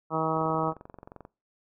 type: harmonic tone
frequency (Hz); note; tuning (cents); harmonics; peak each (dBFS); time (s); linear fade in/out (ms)
159.5; D#3; +43; 1 / 2 / 3 / 4 / 5 / 6 / 7 / 8; -33 / -33 / -33 / -33 / -33 / -33 / -33 / -33; 0.1-0.74; 50
type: click train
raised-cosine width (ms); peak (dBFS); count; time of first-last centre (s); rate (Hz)
1; -30; 21; 0.37-1.251; 22.7
effects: noise-tail reverb RT60 0.3 s tail -23 dB re dry